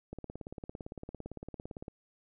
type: click train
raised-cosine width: 2 ms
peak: -28 dBFS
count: 32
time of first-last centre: 0.13-1.881 s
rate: 17.7 Hz
effects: none